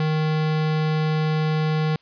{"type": "tone", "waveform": "square", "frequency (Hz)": 155.56, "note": "D#3", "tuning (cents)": 0, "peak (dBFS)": -20, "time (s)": [0, 1.96], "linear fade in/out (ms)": 2, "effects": ["white hiss -60 dBFS RMS until 2.01 s", "resampled to 11025 Hz"]}